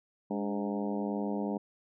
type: harmonic tone with a mistuned harmonic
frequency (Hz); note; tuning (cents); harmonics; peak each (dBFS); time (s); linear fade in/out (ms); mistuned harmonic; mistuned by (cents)
102.5; G#2; -22; 2 / 3 / 4 / 5 / 6 / 7 / 8 / 9; -33 / -37 / -39 / -41 / -43 / -44 / -45 / -46; 0.3-1.58; 10; 3; -68
effects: none